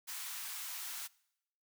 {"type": "high-pass noise", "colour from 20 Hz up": "white", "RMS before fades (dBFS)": -43, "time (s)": [0.07, 1.08], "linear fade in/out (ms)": 20, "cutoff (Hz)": 900, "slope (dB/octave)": 24, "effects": ["noise-tail reverb RT60 0.8 s tail -23 dB re dry"]}